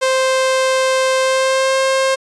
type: tone with pitch glide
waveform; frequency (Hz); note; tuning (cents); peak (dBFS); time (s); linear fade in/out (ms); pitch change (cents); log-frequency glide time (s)
sawtooth; 523.3 to 531.8; C5 to C5; 0 to +28; -9; 0.01-2.16; 20; +28; 1.2-1.78
effects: resampled to 22050 Hz